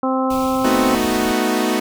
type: harmonic tone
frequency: 261.6 Hz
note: C4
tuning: in tune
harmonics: 1 / 2 / 3 / 4 / 5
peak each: -19 / -22 / -24 / -25 / -26 dBFS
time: 0.03-0.95 s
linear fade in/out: 2 ms
type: band-stop noise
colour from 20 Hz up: pink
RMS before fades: -33 dBFS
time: 0.3-1.32 s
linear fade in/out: 5 ms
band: 210 to 2200 Hz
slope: 96 dB/octave
type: chord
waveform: sawtooth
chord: B dominant seventh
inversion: third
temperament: equal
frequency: 220 / 246.9 / 311.1 / 370 Hz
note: A3 / B3 / D#4 / F#4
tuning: 0 / 0 / 0 / 0 cents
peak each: -18 dBFS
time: 0.64-1.8 s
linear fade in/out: 10 ms
effects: none